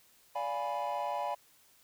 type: chord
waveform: triangle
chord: D diminished seventh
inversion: none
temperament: equal with one note detuned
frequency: 581.9 / 698.5 / 830.6 / 987.8 Hz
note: D5 / F5 / Ab5 / Cb6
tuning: -16 / 0 / 0 / 0 cents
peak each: -36 / -36 / -34 / -35 dBFS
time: 0.35-1.35 s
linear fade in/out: 10 ms
effects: tanh soft clip ceiling -24 dBFS + white hiss -64 dBFS RMS until 1.83 s